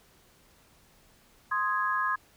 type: chord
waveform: sine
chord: Ab major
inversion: first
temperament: equal with one note detuned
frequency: 1046.5 / 1248.8 / 1661.2 Hz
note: C6 / Eb6 / Ab6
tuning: 0 / +6 / 0 cents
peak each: -29 / -31 / -30 dBFS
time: 1.51-2.16 s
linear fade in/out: 10 ms
effects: pink hiss -61 dBFS RMS until 2.36 s